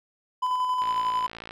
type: tone with tremolo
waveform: triangle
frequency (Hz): 1006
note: B5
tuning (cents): +32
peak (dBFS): -20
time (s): 0.42-1.27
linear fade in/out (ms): 10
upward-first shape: square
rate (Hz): 11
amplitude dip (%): 30
type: click train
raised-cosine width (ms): 0.3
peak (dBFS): -22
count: 40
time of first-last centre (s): 0.82-1.509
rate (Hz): 56.6
effects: none